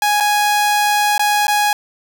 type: tone with dropouts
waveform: sawtooth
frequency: 830.6 Hz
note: G#5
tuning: in tune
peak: -9 dBFS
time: 0.02-1.73 s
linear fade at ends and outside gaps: 2 ms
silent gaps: 0.202-0.206 / 1.18-1.194 / 1.47-1.48 s
effects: none